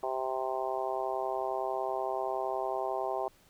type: harmonic tone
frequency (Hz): 130.81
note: C3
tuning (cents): 0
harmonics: 3 / 4 / 5 / 6 / 7 / 8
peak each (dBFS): -37 / -40 / -35 / -36 / -40 / -41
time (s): 0.03-3.28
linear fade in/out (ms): 2
effects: pink hiss -63 dBFS RMS until 3.49 s